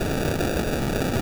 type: noise with sample-and-hold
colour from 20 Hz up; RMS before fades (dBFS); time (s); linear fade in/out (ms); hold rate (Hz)
white; -24; 0-1.21; 5; 1050
effects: none